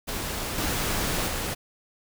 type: noise with level steps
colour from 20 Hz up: pink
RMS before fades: -31 / -27 / -30 dBFS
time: 0.07-1.55 s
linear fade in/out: 20 ms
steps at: 0.58 / 1.28 s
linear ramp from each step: 2 ms
effects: none